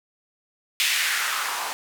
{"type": "noise with band-pass filter sweep", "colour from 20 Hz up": "blue", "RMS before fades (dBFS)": -25, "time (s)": [0.8, 1.73], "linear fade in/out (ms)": 0, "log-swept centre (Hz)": [2600, 810], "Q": 2, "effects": []}